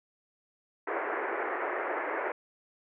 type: band-pass noise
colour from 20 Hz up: pink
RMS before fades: -33 dBFS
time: 0.87-2.32 s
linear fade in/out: 5 ms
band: 340 to 2100 Hz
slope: 48 dB/octave
effects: none